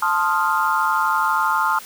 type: chord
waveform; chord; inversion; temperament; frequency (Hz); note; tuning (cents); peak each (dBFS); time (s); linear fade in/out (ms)
sine; F dominant seventh; first; equal; 880 / 1046.5 / 1244.5 / 1396.9; A5 / C6 / Eb6 / F6; 0 / 0 / 0 / 0; -22; 0.02-1.79; 5
effects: white hiss -39 dBFS RMS until 1.85 s